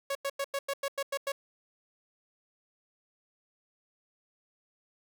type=tone bursts; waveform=sawtooth; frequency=554.4 Hz; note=C#5; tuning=in tune; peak=-26 dBFS; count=9; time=0.1-1.32 s; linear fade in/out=5 ms; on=52 ms; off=94 ms; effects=none